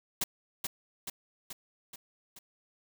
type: noise with echo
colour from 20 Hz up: white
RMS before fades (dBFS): -30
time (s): 0.21-0.24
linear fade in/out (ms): 5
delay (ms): 430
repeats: 5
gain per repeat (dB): -4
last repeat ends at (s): 2.39
effects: none